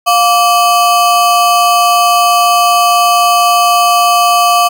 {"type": "ring-modulated tone", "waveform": "square", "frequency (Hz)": 932.3, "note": "A#5", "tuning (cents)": 0, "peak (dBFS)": -4, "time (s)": [0.06, 4.69], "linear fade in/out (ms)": 20, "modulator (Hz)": 228, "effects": []}